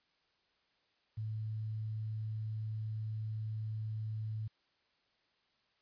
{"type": "tone with quantisation", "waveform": "sine", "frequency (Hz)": 109, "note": "A2", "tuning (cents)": -16, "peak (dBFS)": -36, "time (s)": [1.17, 4.48], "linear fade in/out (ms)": 10, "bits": 11, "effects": ["white hiss -75 dBFS RMS until 5.81 s", "resampled to 11025 Hz"]}